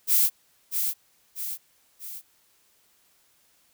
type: noise with echo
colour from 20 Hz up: violet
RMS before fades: -20 dBFS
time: 0.07-0.3 s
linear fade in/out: 50 ms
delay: 640 ms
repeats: 3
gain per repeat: -6 dB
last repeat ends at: 2.22 s
effects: white hiss -64 dBFS RMS until 3.73 s